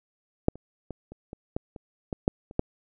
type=clicks; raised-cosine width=2 ms; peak=-6 / -30 / -22 / -29 / -25 / -15 / -27 / -17 / -7 / -29 / -9 dBFS; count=11; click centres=0.484 / 0.556 / 0.907 / 1.12 / 1.331 / 1.565 / 1.762 / 2.128 / 2.279 / 2.511 / 2.594 s; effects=none